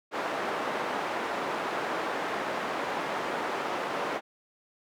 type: band-pass noise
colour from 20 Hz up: white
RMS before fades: -32 dBFS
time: 0.11-4.21 s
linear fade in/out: 50 ms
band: 290 to 1200 Hz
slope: 12 dB/octave
effects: none